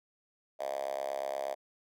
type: tone with high-pass filter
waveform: 5% pulse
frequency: 68.4 Hz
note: C#2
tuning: 23 cents flat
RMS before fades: -36 dBFS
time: 0.59-1.55 s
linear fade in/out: 20 ms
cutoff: 630 Hz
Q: 7.5
effects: none